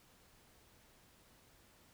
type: silence
effects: pink hiss -66 dBFS RMS until 1.93 s